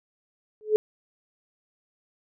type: tone with exponential growth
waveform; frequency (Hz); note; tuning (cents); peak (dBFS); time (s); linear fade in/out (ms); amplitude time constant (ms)
sine; 428.1; A4; -47; -12; 0.61-0.76; 0; 32
effects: none